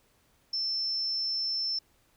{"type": "tone", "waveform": "sine", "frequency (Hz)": 5330, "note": "E8", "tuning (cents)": 18, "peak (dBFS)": -28, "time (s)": [0.53, 1.79], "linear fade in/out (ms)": 5, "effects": ["pink hiss -67 dBFS RMS until 2.16 s"]}